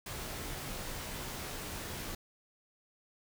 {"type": "noise with comb filter", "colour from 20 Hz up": "pink", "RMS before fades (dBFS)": -41, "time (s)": [0.06, 2.15], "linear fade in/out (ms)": 5, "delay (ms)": 18, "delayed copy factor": -0.5, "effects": []}